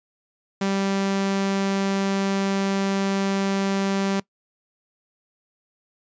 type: tone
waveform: sawtooth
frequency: 195.7 Hz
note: G3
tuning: 3 cents flat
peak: -17 dBFS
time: 0.61-4.2 s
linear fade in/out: 5 ms
effects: noise-tail reverb RT60 0.1 s tail -22 dB re dry + resampled to 16000 Hz